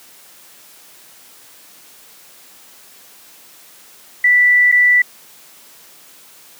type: tone with dropouts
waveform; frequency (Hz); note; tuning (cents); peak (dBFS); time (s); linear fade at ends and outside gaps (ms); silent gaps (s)
sine; 1970; B6; -5; -8; 4.24-5.02; 5; 4.717-4.723
effects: white hiss -44 dBFS RMS until 6.59 s + high-pass 150 Hz 12 dB/octave